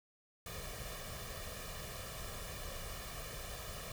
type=noise with comb filter; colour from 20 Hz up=pink; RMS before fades=-45 dBFS; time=0.46-3.92 s; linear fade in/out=2 ms; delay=1.7 ms; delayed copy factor=+0.7; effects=none